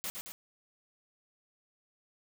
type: noise with echo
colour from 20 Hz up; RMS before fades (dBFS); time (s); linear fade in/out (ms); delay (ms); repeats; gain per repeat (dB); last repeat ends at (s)
white; -37; 0.04-0.1; 0; 110; 2; -4; 0.32
effects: none